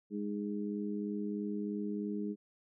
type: harmonic tone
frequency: 103.1 Hz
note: G#2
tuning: 12 cents flat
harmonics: 2 / 3 / 4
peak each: -36 / -40 / -42 dBFS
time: 0.1-2.36 s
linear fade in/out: 50 ms
effects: none